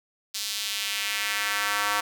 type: tone with high-pass filter sweep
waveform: square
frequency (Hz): 103.1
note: G#2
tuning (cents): -12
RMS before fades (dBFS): -28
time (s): 0.34-2.01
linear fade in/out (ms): 10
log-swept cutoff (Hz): 4400 to 1100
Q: 1.5
effects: none